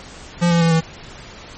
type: tone with pitch steps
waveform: square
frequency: 173.2 / 169.64 / 166.14 / 162.73 Hz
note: F3 / E3 / E3 / E3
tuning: -14 / +50 / +14 / -22 cents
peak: -13 dBFS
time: 0.41-0.81 s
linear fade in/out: 20 ms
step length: 100 ms
effects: pink hiss -38 dBFS RMS until 1.57 s + MP3 32 kbps